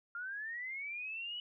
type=linear sweep; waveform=sine; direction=up; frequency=1385 to 2969 Hz; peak=-39 dBFS; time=0.15-1.4 s; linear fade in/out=2 ms; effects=none